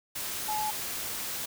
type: tone in noise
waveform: sine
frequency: 853 Hz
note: G#5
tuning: 46 cents sharp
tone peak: -29 dBFS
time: 0.48-0.71 s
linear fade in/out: 10 ms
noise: white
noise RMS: -35 dBFS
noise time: 0.15-1.46 s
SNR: +3 dB
effects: none